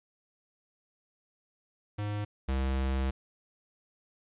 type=tone pair in turn; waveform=square; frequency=103.83 / 66.27 Hz; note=G#2 / C2; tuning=0 / +23 cents; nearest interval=minor sixth; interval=777 cents; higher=first; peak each=-32 / -28 dBFS; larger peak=second; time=1.98-2.25 / 2.48-3.11 s; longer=second; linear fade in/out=10 ms; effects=resampled to 8000 Hz + 11-bit